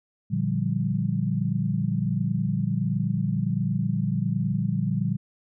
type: chord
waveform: sine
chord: G minor seventh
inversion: first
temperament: equal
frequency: 116.54 / 146.83 / 174.61 / 196 Hz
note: Bb2 / D3 / F3 / G3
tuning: 0 / 0 / 0 / 0 cents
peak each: -28 dBFS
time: 0.3-5.17 s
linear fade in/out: 20 ms
effects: none